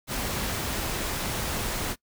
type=noise; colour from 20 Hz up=pink; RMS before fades=-30 dBFS; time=0.07-1.96 s; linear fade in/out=50 ms; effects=noise-tail reverb RT60 0.1 s tail -22 dB re dry